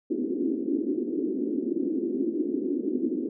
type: band-pass noise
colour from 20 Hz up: white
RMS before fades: -28 dBFS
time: 0.1-3.29 s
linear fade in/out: 5 ms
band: 250 to 360 Hz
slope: 48 dB/octave
effects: none